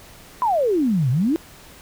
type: exponential two-way sweep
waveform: sine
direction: down then up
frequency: 1034 to 118.3 to 344.1 Hz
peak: -16 dBFS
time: 0.42-1.36 s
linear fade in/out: 0 ms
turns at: 1.1 s
effects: pink hiss -45 dBFS RMS until 1.81 s